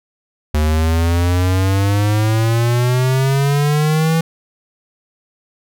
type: exponential sweep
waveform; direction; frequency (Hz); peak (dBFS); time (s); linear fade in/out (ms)
square; up; 75.2 to 164.7; -13; 0.54-4.21; 5
effects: none